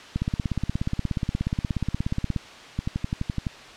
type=two click trains; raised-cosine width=5 ms; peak=-12 / -13 dBFS; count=38 / 9; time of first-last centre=0.16-2.362 / 2.79-3.468 s; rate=16.8 / 11.8 Hz; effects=white hiss -43 dBFS RMS until 3.76 s + low-pass 4000 Hz 12 dB/octave